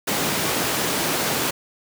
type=high-pass noise; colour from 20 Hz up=pink; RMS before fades=-23 dBFS; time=0.07-1.51 s; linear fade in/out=10 ms; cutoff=180 Hz; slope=12 dB/octave; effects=none